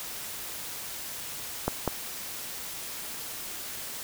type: clicks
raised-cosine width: 1 ms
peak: -11 dBFS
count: 2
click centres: 1.68 / 1.877 s
effects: white hiss -38 dBFS RMS until 4.03 s